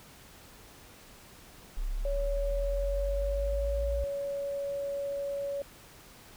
sine linear sweep, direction up, 32.58 to 57.7 Hz, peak -29 dBFS, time 1.77-4.04 s, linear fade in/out 0 ms
sine tone, 562 Hz, C#5, 24 cents sharp, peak -31 dBFS, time 2.05-5.62 s, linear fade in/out 2 ms
effects pink hiss -53 dBFS RMS until 6.36 s

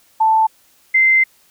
sine tone pair in turn, 882 / 2077 Hz, A5 / C7, +4 / -13 cents, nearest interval octave + minor third, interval 1483 cents, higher second, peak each -10 / -9 dBFS, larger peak second, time 0.2-0.47 / 0.94-1.24 s, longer second, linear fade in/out 10 ms, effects white hiss -54 dBFS RMS until 1.5 s

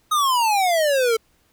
square exponential sweep, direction down, 1265 to 440 Hz, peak -17 dBFS, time 0.11-1.17 s, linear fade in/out 10 ms, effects pink hiss -62 dBFS RMS until 1.52 s

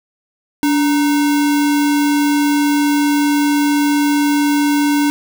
sine tone with sample-and-hold, 289.7 Hz, D4, 24 cents flat, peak -11 dBFS, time 0.63-5.1 s, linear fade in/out 0 ms, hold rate 1225 Hz, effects none

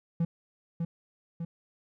triangle tone with echo, 167.3 Hz, E3, 26 cents sharp, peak -22 dBFS, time 0.2-0.25 s, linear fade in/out 5 ms, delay 600 ms, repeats 2, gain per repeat -4 dB, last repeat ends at 1.45 s, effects none

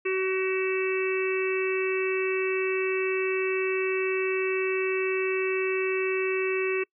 harmonic tone, 378 Hz, F#4, 37 cents sharp, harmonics 1 / 3 / 4 / 5 / 6 / 7, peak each -25 / -38 / -41 / -38 / -36 / -32 dBFS, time 0.05-6.84 s, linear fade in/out 10 ms, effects noise-tail reverb RT60 0.1 s tail -26 dB re dry

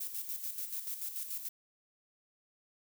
violet noise with tremolo, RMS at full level -38 dBFS, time 0-1.49 s, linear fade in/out 10 ms, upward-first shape square, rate 6.9 Hz, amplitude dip 55%, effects none

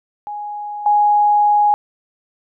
sine tone with level steps, 830.6 Hz, G#5, in tune, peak -24 / -10 dBFS, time 0.27-1.74 s, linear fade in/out 0 ms, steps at 0.86 s, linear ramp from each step 2 ms, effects none

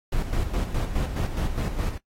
brown noise with tremolo, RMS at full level -24 dBFS, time 0.12-1.98 s, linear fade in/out 5 ms, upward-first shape square, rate 4.8 Hz, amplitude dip 55%, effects noise-tail reverb RT60 0.1 s tail -20 dB re dry + AAC 48 kbps

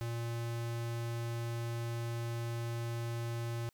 square tone, 117 Hz, A#2, 7 cents sharp, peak -36 dBFS, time 0.01-3.69 s, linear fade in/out 0 ms, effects white hiss -75 dBFS RMS until 3.73 s

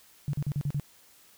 sine tone bursts, 143.8 Hz, D3, 36 cents flat, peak -26 dBFS, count 6, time 0.28-0.798 s, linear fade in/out 0 ms, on 53 ms, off 40 ms, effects white hiss -58 dBFS RMS until 1.37 s

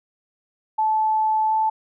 sine tone with pitch glide, 870 to 875.5 Hz, A5 to A5, -20 to -9 cents, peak -17 dBFS, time 0.78-1.7 s, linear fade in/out 10 ms, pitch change +11 cents, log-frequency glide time 1.47-1.53 s, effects none

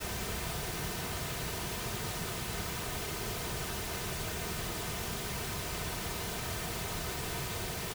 pink noise with comb filter, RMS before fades -37 dBFS, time 0-7.94 s, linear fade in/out 20 ms, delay 3.6 ms, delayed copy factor -0.5, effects none

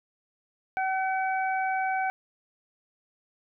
harmonic tone, 760 Hz, F#5, 46 cents sharp, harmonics 1 / 2 / 3, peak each -26 / -32 / -36 dBFS, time 0.77-2.1 s, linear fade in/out 0 ms, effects none

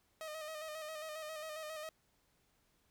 sawtooth tone with vibrato, 622.3 Hz, D#5, in tune, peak -39 dBFS, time 0.21-1.89 s, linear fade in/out 0 ms, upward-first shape square, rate 7.4 Hz, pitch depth 37 cents each way, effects pink hiss -75 dBFS RMS until 2.9 s

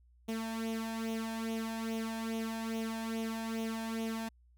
sawtooth tone with flanger, 224.7 Hz, A3, 37 cents sharp, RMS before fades -37 dBFS, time 0.28-4.29 s, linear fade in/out 10 ms, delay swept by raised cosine 0.31 to 1.22 ms, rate 2.4 Hz, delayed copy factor +0.65, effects added 60 Hz sine -61 dBFS peak until 4.57 s

